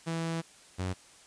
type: tone pair in turn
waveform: sawtooth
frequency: 164.81 / 92.5 Hz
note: E3 / F#2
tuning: 0 / 0 cents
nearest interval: minor seventh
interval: 1000 cents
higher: first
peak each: -27 dBFS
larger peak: neither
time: 0.06-0.42 / 0.78-0.94 s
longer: first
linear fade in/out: 20 ms
effects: white hiss -56 dBFS RMS until 1.26 s + resampled to 22050 Hz